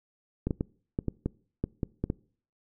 clicks, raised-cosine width 3 ms, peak -15 dBFS, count 10, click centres 0.47 / 0.508 / 0.609 / 0.989 / 1.083 / 1.26 / 1.64 / 1.832 / 2.04 / 2.101 s, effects noise-tail reverb RT60 0.5 s tail -24 dB re dry

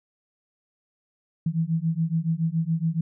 sine beating tone pair, 160 / 167.1 Hz, D#3 / E3, +49 / +24 cents, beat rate 7.1 Hz, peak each -25 dBFS, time 1.46-3.01 s, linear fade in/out 5 ms, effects none

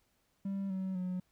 triangle tone with pitch steps, 196 / 189.1 / 182.45 Hz, G3 / F#3 / F#3, 0 / +38 / -24 cents, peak -31 dBFS, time 0.45-1.2 s, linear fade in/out 5 ms, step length 250 ms, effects tanh soft clip ceiling -27 dBFS + pink hiss -75 dBFS RMS until 1.31 s

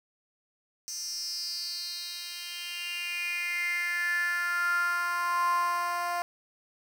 10% pulse tone with high-pass filter sweep, 349.2 Hz, F4, in tune, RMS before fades -31 dBFS, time 0.88-6.22 s, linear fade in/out 0 ms, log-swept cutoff 6100 to 790 Hz, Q 7, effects none

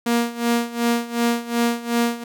sawtooth tone with tremolo, 235.7 Hz, A#3, 19 cents sharp, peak -12 dBFS, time 0.06-2.24 s, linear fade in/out 5 ms, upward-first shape sine, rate 2.7 Hz, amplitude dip 85%, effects none

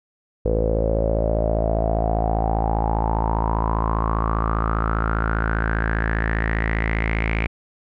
sawtooth tone with low-pass filter sweep, 55 Hz, A1, in tune, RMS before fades -21 dBFS, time 0.45-7.47 s, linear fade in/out 5 ms, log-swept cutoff 490 to 2300 Hz, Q 8.4, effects none

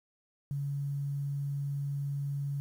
sine tone with quantisation, 141.3 Hz, C#3, 34 cents sharp, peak -31 dBFS, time 0.51-2.6 s, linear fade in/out 0 ms, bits 10, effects none

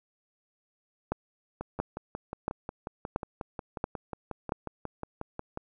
two click trains, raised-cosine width 1 ms, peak -14 / -21 dBFS, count 6 / 23, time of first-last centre 1.12-4.521 / 1.61-5.574 s, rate 1.47 / 5.55 Hz, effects none

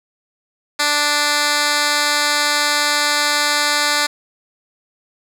10% pulse tone with band-pass filter, 293.7 Hz, D4, in tune, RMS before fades -17 dBFS, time 0.79-4.07 s, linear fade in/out 10 ms, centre 4600 Hz, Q 0.66, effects none

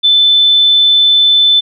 sine tone, 3520 Hz, A7, in tune, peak -5 dBFS, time 0.03-1.61 s, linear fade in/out 20 ms, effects none

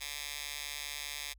10% pulse tone with high-pass filter, 145 Hz, D3, 22 cents flat, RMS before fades -41 dBFS, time 0-1.34 s, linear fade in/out 20 ms, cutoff 2800 Hz, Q 0.94, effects added 50 Hz sine -56 dBFS peak until 1.38 s

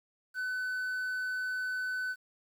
triangle tone with quantisation, 1507 Hz, F#6, 31 cents sharp, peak -30 dBFS, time 0.34-2.16 s, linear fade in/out 50 ms, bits 10, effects none

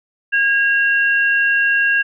sine tone pair together, 1632.2 / 2745 Hz, G#6 / F7, -31 / -31 cents, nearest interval major sixth, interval 900 cents, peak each -13 / -20 dBFS, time 0.32-2.03 s, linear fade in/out 20 ms, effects none

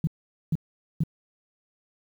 sine tone bursts, 159 Hz, D#3, 38 cents sharp, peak -20 dBFS, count 3, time 0.04-1.036 s, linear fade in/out 2 ms, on 32 ms, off 450 ms, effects 9-bit

